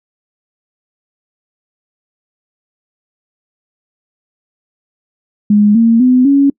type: tone with pitch steps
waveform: sine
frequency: 207.7 / 229.1 / 252.8 / 278.9 Hz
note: G#3 / A#3 / B3 / C#4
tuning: 0 / -30 / +41 / +11 cents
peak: -5 dBFS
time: 5.5-6.5 s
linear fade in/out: 5 ms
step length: 250 ms
effects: noise-tail reverb RT60 0.1 s tail -26 dB re dry